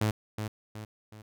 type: tone with echo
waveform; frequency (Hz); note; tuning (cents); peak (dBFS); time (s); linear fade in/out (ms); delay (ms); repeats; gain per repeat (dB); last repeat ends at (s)
sawtooth; 107.4; A2; -41; -21; 0.01-0.11; 5; 370; 3; -7; 1.22
effects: none